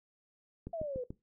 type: click train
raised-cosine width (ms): 3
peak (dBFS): -28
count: 4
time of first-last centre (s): 0.67-1.105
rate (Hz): 6.9
type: exponential sweep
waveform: sine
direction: down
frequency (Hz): 685 to 483.2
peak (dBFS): -35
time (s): 0.73-1.04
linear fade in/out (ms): 5
effects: noise-tail reverb RT60 0.2 s tail -18 dB re dry